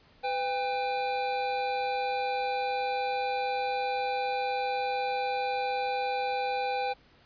square tone pair together, 504 / 800.1 Hz, B4 / G5, +35 / +35 cents, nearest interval minor sixth, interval 800 cents, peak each -34 / -30 dBFS, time 0.23-6.94 s, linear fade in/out 20 ms, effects pink hiss -60 dBFS RMS until 7.25 s + resampled to 11025 Hz

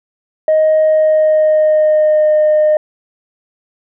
sine tone with pitch glide, 625 to 611.4 Hz, D#5 to D#5, +8 to -30 cents, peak -6 dBFS, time 0.48-2.77 s, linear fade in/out 2 ms, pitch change -38 cents, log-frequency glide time 0.81-2.34 s, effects tanh soft clip ceiling -5 dBFS

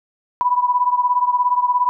sine beating tone pair, 982 / 999 Hz, B5 / B5, -10 / +20 cents, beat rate 17 Hz, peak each -16 / -19 dBFS, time 0.41-1.89 s, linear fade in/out 0 ms, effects none

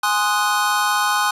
square chord, Ab dominant seventh, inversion none, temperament equal, 830.6 / 1046.5 / 1244.5 / 1480 Hz, Ab5 / C6 / Eb6 / Gb6, 0 / 0 / 0 / 0 cents, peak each -23 dBFS, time 0.03-1.31 s, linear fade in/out 5 ms, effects resampled to 32000 Hz + 8-bit

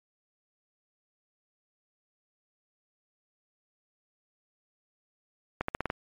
accelerating click train, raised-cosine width 0.5 ms, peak -14 dBFS, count 6, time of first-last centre 5.61-5.901 s, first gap 74 ms, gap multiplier 0.88, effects MP3 64 kbps

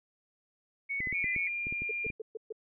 sine tone with vibrato, 2120 Hz, C7, 22 cents sharp, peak -31 dBFS, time 0.89-1.49 s, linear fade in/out 20 ms, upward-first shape square, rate 4.3 Hz, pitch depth 81 cents each way
clicks, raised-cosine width 3 ms, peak -29 dBFS, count 10, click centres 1.004 / 1.072 / 1.127 / 1.243 / 1.363 / 1.669 / 1.725 / 1.82 / 2.066 / 2.102 s
sine tone, 2400 Hz, D7, 37 cents sharp, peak -32 dBFS, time 1.14-2.11 s, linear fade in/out 10 ms
sine tone bursts, 440 Hz, A4, in tune, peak -35 dBFS, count 5, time 1.89-2.525 s, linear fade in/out 5 ms, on 23 ms, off 130 ms
effects none

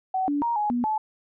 sine tone with pitch steps, 754 / 288.7 / 938 / 837 / 242.3 / 864 Hz, F#5 / D4 / A#5 / G#5 / B3 / A5, +32 / -30 / +11 / +13 / -33 / -32 cents, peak -22 dBFS, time 0.14-0.98 s, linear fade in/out 5 ms, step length 140 ms, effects none

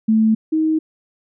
sine tone pair in turn, 220 / 315.2 Hz, A3 / D#4, 0 / +23 cents, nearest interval tritone, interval 623 cents, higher second, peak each -11 / -14 dBFS, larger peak first, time 0.08-0.35 / 0.52-0.79 s, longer neither, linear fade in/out 10 ms, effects none

